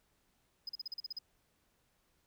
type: tone bursts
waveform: sine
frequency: 5030 Hz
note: D#8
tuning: 18 cents sharp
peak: -35 dBFS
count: 9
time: 0.67-1.188 s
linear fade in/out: 5 ms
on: 22 ms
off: 40 ms
effects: tanh soft clip ceiling -37 dBFS + pink hiss -75 dBFS RMS until 2.26 s